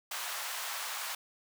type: high-pass noise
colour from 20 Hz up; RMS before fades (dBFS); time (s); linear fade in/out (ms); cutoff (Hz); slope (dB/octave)
pink; -38; 0.11-1.15; 5; 790; 24
effects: none